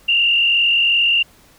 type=tone with frequency modulation; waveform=sine; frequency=2794 Hz; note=F7; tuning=in tune; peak=-12 dBFS; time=0.08-1.23 s; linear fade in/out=10 ms; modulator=42.7 Hz; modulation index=1.6; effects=pink hiss -50 dBFS RMS until 1.58 s